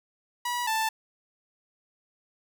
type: tone pair in turn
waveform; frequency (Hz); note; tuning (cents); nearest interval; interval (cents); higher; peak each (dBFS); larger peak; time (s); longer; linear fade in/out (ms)
sawtooth; 971 / 883; B5 / A5; -30 / +6; major second; 164; first; -24 / -21; second; 0.45-0.67 / 0.67-0.89; neither; 5
effects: none